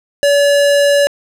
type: tone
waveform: square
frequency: 571 Hz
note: D5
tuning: 49 cents flat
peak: -9 dBFS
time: 0.23-1.07 s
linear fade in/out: 0 ms
effects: low-pass 11000 Hz 12 dB/octave + 8-bit